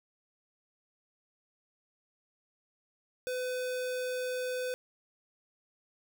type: tone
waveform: square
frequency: 504 Hz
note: B4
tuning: 35 cents sharp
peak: -33 dBFS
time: 3.27-4.74 s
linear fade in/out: 0 ms
effects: none